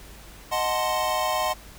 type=chord; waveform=square; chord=D# diminished seventh; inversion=none; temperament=equal; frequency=622.3 / 740 / 880 / 1046.5 Hz; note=D#5 / F#5 / A5 / C6; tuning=0 / 0 / 0 / 0 cents; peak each=-29 / -29 / -32 / -28 dBFS; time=0.51-1.54 s; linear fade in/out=20 ms; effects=added 50 Hz sine -47 dBFS peak until 1.78 s + pink hiss -47 dBFS RMS until 1.78 s